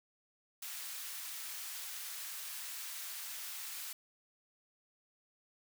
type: high-pass noise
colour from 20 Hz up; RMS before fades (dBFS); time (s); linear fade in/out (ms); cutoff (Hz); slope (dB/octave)
white; -44; 0.62-3.93; 5; 1200; 12
effects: none